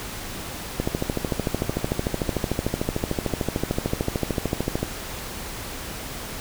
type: click train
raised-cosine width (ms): 2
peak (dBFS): -9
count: 55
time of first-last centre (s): 0.8-4.83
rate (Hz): 13.4
effects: pink hiss -34 dBFS RMS until 6.4 s